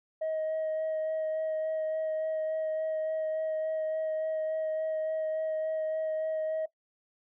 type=tone with vibrato; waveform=sine; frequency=631 Hz; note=D#5; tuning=24 cents sharp; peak=-27 dBFS; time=0.21-6.66 s; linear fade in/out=10 ms; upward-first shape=sine; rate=3.5 Hz; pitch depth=11 cents each way; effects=noise-tail reverb RT60 0.1 s tail -18 dB re dry + tanh soft clip ceiling -27 dBFS